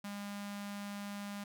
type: tone with notch filter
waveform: sawtooth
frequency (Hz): 202.8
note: G#3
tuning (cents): -41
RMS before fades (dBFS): -43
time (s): 0.04-1.44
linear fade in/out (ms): 5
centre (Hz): 410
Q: 1.1
effects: none